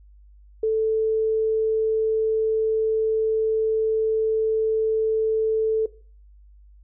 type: tone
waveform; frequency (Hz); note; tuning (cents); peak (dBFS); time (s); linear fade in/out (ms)
sine; 440; A4; 0; -18; 0.63-5.86; 5
effects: noise-tail reverb RT60 0.4 s tail -18 dB re dry + added 50 Hz sine -47 dBFS peak until 6.83 s